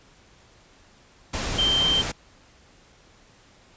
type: tone in noise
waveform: sine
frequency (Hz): 3136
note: G7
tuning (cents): 0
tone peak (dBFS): -19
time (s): 1.58-2.02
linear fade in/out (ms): 10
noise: pink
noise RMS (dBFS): -28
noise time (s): 1.33-2.12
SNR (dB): +6
effects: pink hiss -55 dBFS RMS until 3.76 s + resampled to 16000 Hz